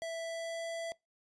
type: tone with pitch glide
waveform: square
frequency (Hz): 660 to 665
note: E5 to E5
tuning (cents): +2 to +15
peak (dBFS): -37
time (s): 0.02-0.92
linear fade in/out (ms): 0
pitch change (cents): +13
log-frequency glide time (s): 0.2-0.65
effects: noise-tail reverb RT60 0.2 s tail -23 dB re dry + resampled to 22050 Hz